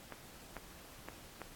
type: clicks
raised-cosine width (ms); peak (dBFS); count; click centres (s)
0.5; -28; 4; 0.123 / 0.567 / 1.086 / 1.417
effects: pink hiss -55 dBFS RMS until 1.55 s + AAC 64 kbps